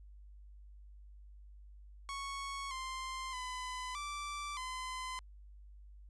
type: tone with pitch steps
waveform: sawtooth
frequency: 1106 / 1047 / 1008 / 1168 / 1024 Hz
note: C#6 / C6 / B5 / D6 / C6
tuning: -4 / +1 / +35 / -10 / -38 cents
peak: -36 dBFS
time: 2.09-5.19 s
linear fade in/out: 0 ms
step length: 620 ms
effects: added 50 Hz sine -52 dBFS peak until 6.09 s + resampled to 22050 Hz